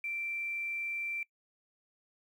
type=tone with quantisation; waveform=sine; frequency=2349 Hz; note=D7; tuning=in tune; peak=-34 dBFS; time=0.04-1.23 s; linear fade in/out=2 ms; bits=10; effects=noise-tail reverb RT60 0.1 s tail -24 dB re dry